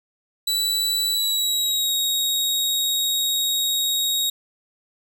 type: tone with pitch glide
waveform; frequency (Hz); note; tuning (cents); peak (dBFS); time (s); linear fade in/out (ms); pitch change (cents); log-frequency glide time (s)
sawtooth; 3951 to 3773; B7 to A#7; 0 to +20; -17; 0.47-4.3; 5; -80; 1.11-1.93
effects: none